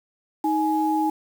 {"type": "tone pair together", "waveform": "sine", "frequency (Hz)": [314.2, 838.1], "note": ["D#4", "G#5"], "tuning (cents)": [17, 16], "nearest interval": "octave + perfect fourth", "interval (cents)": 1699, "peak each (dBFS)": -22, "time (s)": [0.44, 1.1], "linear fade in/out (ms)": 5, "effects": ["7-bit"]}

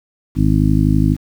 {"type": "harmonic tone", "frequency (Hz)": 52, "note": "G#1", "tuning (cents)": 3, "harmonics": [1, 2, 3, 4, 5, 6], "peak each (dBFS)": [-17, -17, -16, -22, -17, -21], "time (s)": [0.35, 1.17], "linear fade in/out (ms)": 50, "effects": ["7-bit"]}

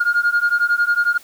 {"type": "beating tone pair", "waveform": "sine", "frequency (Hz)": [1415, 1426], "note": ["F6", "F6"], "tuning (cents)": [22, 36], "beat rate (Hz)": 11, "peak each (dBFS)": -16, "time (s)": [0, 1.18], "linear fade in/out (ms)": 10, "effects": ["tanh soft clip ceiling -10 dBFS", "white hiss -46 dBFS RMS until 1.23 s"]}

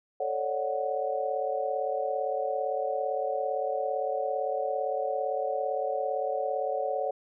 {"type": "chord", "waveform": "sine", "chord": "D major seventh", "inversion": "second", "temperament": "equal with one note detuned", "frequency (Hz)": [440, 549.6, 587.3, 740], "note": ["A4", "C#5", "D5", "F#5"], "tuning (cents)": [0, -15, 0, 0], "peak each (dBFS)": [-35, -31, -34, -32], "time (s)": [0.2, 7.11], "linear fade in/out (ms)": 5, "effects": []}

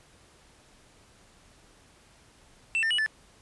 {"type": "tone with pitch steps", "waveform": "triangle", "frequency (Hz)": [2676, 1801, 2925, 1751], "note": ["E7", "A6", "F#7", "A6"], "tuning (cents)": [25, 40, -21, -9], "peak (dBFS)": -22, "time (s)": [2.75, 3.062], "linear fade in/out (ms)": 0, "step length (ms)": 78, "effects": ["pink hiss -58 dBFS RMS until 3.41 s", "resampled to 24000 Hz"]}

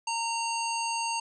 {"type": "harmonic tone", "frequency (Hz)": 920, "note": "A#5", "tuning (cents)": -23, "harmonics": [1, 3, 5, 7, 9], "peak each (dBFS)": [-30, -35, -37, -38, -40], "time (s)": [0.07, 1.2], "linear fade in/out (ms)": 5, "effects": []}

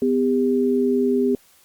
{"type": "tone pair together", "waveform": "sine", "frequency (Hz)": [251.4, 401.3], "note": ["B3", "G4"], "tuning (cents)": [31, 41], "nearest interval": "minor sixth", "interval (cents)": 810, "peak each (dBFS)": -19, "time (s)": [0.02, 1.35], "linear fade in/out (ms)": 2, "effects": ["white hiss -55 dBFS RMS until 1.64 s", "Opus 48 kbps"]}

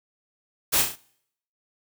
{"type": "noise with echo", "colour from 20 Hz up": "white", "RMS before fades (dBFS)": -21, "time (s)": [0.72, 0.83], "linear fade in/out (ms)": 20, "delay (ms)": 33, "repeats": 4, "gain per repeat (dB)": -5, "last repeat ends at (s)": 0.962, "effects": ["noise-tail reverb RT60 0.7 s tail -24 dB re dry"]}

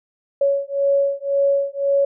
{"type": "beating tone pair", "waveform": "sine", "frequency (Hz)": [557, 558.9], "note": ["C#5", "C#5"], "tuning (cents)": [8, 14], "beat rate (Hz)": 1.9, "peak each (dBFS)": -19, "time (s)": [0.41, 2.05], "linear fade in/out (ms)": 5, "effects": []}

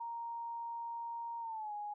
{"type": "tone with pitch glide", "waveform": "sine", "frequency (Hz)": [932.3, 830.6], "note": ["A#5", "G#5"], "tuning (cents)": [0, 0], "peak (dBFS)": -39, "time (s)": [0, 1.94], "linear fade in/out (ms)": 10, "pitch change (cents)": -200, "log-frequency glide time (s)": [1.4, 1.73], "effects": []}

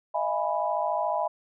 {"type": "chord", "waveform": "sine", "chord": "E major seventh", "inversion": "third", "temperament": "equal with one note detuned", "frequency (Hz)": [622.3, 676.2, 830.6, 987.8], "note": ["D#5", "E5", "G#5", "B5"], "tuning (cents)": [0, 44, 0, 0], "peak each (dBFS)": -30, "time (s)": [0.14, 1.28], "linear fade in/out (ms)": 10, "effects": []}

